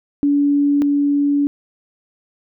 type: tone pair in turn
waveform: sine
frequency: 286.2 / 286.2 Hz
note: D4 / D4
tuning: -45 / -45 cents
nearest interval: unison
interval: 0 cents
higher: neither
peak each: -12 / -13 dBFS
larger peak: first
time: 0.23-0.82 / 0.82-1.47 s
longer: second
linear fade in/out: 0 ms
effects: none